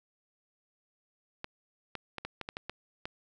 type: clicks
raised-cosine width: 0.3 ms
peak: -21 dBFS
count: 9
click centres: 1.444 / 1.953 / 2.183 / 2.25 / 2.413 / 2.489 / 2.569 / 2.696 / 3.055 s
effects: none